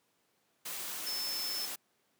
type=tone in noise; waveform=sine; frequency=5274 Hz; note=E8; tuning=in tune; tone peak=-35 dBFS; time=1.06-1.66 s; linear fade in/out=10 ms; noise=white; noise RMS=-40 dBFS; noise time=0.65-1.76 s; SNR=+2 dB; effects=pink hiss -74 dBFS RMS until 2.19 s + high-pass 200 Hz 12 dB/octave